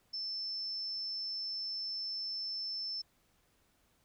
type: tone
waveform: sine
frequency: 5300 Hz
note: E8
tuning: 9 cents sharp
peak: -36 dBFS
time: 0.13-3.02 s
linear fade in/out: 10 ms
effects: pink hiss -72 dBFS RMS until 4.04 s